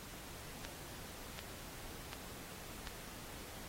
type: click train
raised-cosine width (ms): 0.2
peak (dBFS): -25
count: 4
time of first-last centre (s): 0.65-2.872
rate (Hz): 1.35
effects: pink hiss -51 dBFS RMS until 3.68 s + AAC 48 kbps